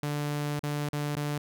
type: tone with dropouts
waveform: sawtooth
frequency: 146.83 Hz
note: D3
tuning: in tune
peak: -25 dBFS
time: 0.03-1.38 s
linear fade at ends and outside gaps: 2 ms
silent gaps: 0.593-0.634 / 0.889-0.931 / 1.154-1.167 s
effects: none